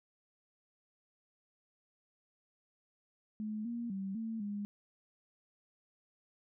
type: tone with pitch steps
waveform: sine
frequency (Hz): 214.3 / 235.8 / 193.7 / 224.4 / 204.6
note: A3 / A#3 / G3 / A3 / G#3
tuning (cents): -45 / +20 / -20 / +34 / -26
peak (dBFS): -36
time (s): 3.4-4.65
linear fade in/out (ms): 0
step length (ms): 250
effects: none